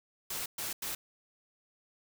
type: noise bursts at uneven times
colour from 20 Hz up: white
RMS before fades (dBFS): -37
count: 3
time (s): 0.3-0.46 / 0.58-0.73 / 0.82-0.95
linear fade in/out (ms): 5
effects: none